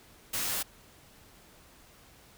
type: noise with comb filter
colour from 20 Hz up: white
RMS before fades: -32 dBFS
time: 0.33-0.63 s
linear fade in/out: 10 ms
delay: 12 ms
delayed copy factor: -0.75
effects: pink hiss -57 dBFS RMS until 2.37 s